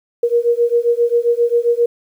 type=beating tone pair; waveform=sine; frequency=469.9 / 477.4 Hz; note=A#4 / A#4; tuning=+14 / +41 cents; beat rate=7.5 Hz; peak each=-15 / -15 dBFS; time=0.23-1.86 s; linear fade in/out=5 ms; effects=8-bit